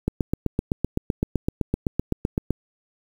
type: click train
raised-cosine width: 3 ms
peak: -8 dBFS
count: 20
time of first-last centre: 0.08-2.507 s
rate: 7.83 Hz
effects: 7-bit